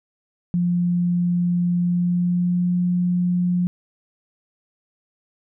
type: tone with pitch glide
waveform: sine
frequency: 175.5 to 177.85 Hz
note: F3 to F3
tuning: +9 to +32 cents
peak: -17 dBFS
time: 0.54-3.67 s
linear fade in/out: 0 ms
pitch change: +23 cents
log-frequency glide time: 1.8-2.77 s
effects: none